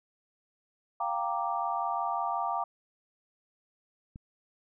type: chord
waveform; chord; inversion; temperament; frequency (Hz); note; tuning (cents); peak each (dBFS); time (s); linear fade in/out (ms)
sine; G minor seventh; third; equal; 698.5 / 784 / 932.3 / 1174.7; F5 / G5 / Bb5 / D6; 0 / 0 / 0 / 0; -34; 1-2.64; 5
type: click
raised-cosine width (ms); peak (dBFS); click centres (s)
5; -32; 4.159
effects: none